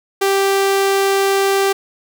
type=tone; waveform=sawtooth; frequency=392 Hz; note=G4; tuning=in tune; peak=-9 dBFS; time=0.21-1.73 s; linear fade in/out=10 ms; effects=none